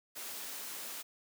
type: high-pass noise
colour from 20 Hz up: white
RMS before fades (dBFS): -43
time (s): 0.15-1.03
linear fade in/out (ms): 20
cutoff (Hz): 230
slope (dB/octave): 12
effects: none